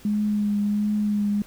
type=tone with vibrato; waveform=sine; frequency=207.7 Hz; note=G#3; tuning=in tune; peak=-20 dBFS; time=0.05-1.42 s; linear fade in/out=2 ms; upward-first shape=triangle; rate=1.4 Hz; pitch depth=25 cents each way; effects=pink hiss -49 dBFS RMS until 1.46 s